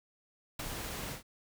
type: noise with ADSR envelope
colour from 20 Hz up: pink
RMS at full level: -36 dBFS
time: 0.59-1.23 s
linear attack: 6 ms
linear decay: 17 ms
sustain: -4 dB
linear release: 120 ms
effects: none